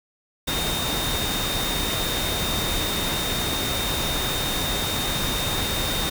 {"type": "tone in noise", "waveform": "sine", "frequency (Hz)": 3678, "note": "A#7", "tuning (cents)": -24, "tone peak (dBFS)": -28, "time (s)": [0.47, 6.1], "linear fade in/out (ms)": 10, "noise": "pink", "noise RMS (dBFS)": -26, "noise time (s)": [0.47, 6.1], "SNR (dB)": -5, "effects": []}